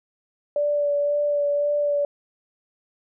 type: tone with vibrato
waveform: sine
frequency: 581 Hz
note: D5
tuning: 19 cents flat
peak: -19 dBFS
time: 0.56-2.05 s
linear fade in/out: 2 ms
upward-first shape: sine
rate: 1.9 Hz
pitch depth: 15 cents each way
effects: none